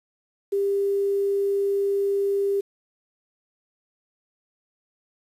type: tone with quantisation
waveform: sine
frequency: 398.1 Hz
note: G4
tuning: 27 cents sharp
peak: -20 dBFS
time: 0.52-2.61 s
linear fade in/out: 10 ms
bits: 8
effects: resampled to 32000 Hz